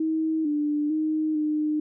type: tone with pitch steps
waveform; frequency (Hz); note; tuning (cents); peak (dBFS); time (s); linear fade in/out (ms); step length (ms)
sine; 317.9 / 296.3 / 311.1 / 304; D#4 / D4 / D#4 / D#4; +37 / +15 / 0 / -40; -22; 0-1.8; 5; 450
effects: none